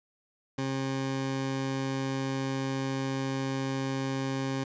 20% pulse tone pair together, 134.3 / 268.6 Hz, C3 / C4, +46 / +46 cents, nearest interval octave, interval 1200 cents, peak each -26 / -34 dBFS, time 0.58-4.64 s, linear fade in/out 5 ms, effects resampled to 16000 Hz

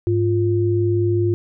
sine tone pair together, 103.83 / 349.2 Hz, G#2 / F4, 0 / 0 cents, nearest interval octave + major sixth, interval 2100 cents, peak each -18 / -18 dBFS, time 0.07-1.34 s, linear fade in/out 0 ms, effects none

